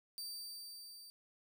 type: tone with level ramp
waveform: sawtooth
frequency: 4647 Hz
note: D8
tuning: 19 cents flat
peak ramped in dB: -39 to -50 dBFS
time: 0.18-1.1 s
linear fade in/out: 0 ms
effects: none